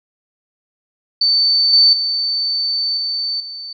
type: tone with level steps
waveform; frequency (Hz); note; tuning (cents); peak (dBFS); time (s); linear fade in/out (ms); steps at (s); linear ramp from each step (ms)
sine; 4539; C#8; +40; -11 / -7 / -16 / -18 / -27; 1.21-3.73; 5; 1.73 / 1.93 / 2.97 / 3.4; 2
effects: none